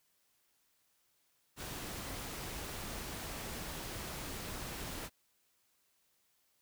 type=noise; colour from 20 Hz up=pink; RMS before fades=-43 dBFS; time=1.56-5.1 s; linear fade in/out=50 ms; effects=white hiss -75 dBFS RMS until 6.61 s